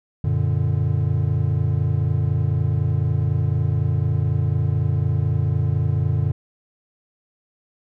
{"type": "chord", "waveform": "triangle", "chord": "Gb augmented", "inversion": "none", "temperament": "equal with one note detuned", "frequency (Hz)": [92.5, 116.54, 146.41], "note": ["Gb2", "Bb2", "D3"], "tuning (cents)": [0, 0, -5], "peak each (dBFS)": -20, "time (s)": [0.24, 6.32], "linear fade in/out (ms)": 5, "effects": []}